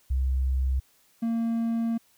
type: tone pair in turn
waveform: sine / triangle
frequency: 65.41 / 229.6 Hz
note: C2 / A#3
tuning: 0 / -26 cents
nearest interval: octave + minor seventh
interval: 2174 cents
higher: second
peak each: -22 dBFS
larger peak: neither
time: 0.1-0.8 / 1.22-1.98 s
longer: second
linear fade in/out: 10 ms
effects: white hiss -63 dBFS RMS until 2.17 s